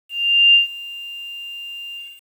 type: tone with ADSR envelope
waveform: sine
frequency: 2794 Hz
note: F7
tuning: in tune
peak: -7 dBFS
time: 0.09-2.22 s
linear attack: 450 ms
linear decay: 130 ms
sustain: -22 dB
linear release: 250 ms
effects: 8-bit